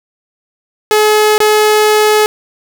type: tone with dropouts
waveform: sawtooth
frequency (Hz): 425.9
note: G#4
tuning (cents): +44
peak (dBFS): -3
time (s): 0.91-2.26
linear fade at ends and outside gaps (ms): 0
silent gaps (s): 1.38-1.403
effects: none